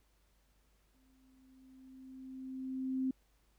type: tone with exponential growth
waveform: sine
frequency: 261.6 Hz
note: C4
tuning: in tune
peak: -30 dBFS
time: 0.94-3.11 s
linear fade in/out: 5 ms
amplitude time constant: 470 ms
effects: added 50 Hz sine -70 dBFS peak until 3.58 s + pink hiss -75 dBFS RMS until 3.58 s